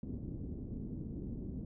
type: low-pass noise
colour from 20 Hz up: white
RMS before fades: -42 dBFS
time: 0.03-1.65 s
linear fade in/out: 2 ms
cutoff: 280 Hz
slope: 24 dB/octave
effects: none